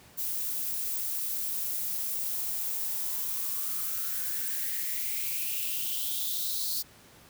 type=noise with high-pass filter sweep; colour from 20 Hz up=violet; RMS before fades=-32 dBFS; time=0.17-6.83 s; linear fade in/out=20 ms; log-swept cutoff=260 to 4500 Hz; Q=6.3; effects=pink hiss -55 dBFS RMS until 7.29 s + high-pass 60 Hz 12 dB/octave